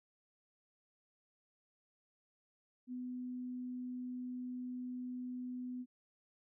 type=tone; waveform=sine; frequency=250 Hz; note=B3; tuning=21 cents sharp; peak=-40 dBFS; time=2.87-5.86 s; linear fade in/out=50 ms; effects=none